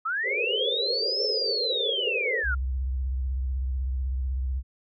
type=linear two-way sweep; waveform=sine; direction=up then down; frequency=1244.5 to 5370 to 1360 Hz; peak=-25 dBFS; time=0.05-2.55 s; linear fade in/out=10 ms; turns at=1.23 s
type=band-pass noise; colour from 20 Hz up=pink; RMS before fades=-31 dBFS; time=0.23-2.44 s; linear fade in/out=50 ms; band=400 to 550 Hz; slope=96 dB/octave
type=tone with vibrato; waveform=sine; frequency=64.9 Hz; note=C2; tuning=13 cents flat; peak=-25 dBFS; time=2.43-4.63 s; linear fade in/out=50 ms; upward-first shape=sine; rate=16 Hz; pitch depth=100 cents each way
effects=none